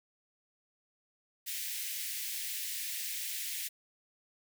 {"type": "high-pass noise", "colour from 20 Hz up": "white", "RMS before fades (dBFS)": -38, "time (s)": [1.46, 3.69], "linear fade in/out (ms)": 20, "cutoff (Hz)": 1800, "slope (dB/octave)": 48, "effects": []}